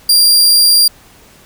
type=tone; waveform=sawtooth; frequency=4768 Hz; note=D8; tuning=25 cents sharp; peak=-3 dBFS; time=0.09-0.88 s; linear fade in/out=5 ms; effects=pink hiss -43 dBFS RMS until 1.45 s